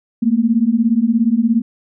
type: beating tone pair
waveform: sine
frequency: 220 / 237 Hz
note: A3 / A#3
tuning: 0 / +29 cents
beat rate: 17 Hz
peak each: -15 / -14 dBFS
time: 0.22-1.62 s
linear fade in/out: 10 ms
effects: none